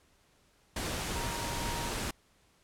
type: tone in noise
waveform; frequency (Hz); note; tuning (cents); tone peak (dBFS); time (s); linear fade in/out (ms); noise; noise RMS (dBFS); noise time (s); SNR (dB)
sine; 938; A#5; +11; -40; 1.15-1.89; 5; pink; -35; 0.76-2.11; -8
effects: pink hiss -67 dBFS RMS until 2.63 s + low-pass 11000 Hz 12 dB/octave